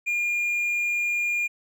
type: tone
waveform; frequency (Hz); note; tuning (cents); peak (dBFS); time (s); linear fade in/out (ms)
triangle; 2415; D7; +48; -21; 0.06-1.48; 20
effects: none